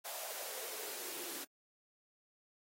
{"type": "noise with high-pass filter sweep", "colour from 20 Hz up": "white", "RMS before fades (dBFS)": -44, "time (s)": [0.04, 1.45], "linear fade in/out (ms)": 20, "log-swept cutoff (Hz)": [680, 300], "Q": 4.4, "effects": ["AAC 48 kbps"]}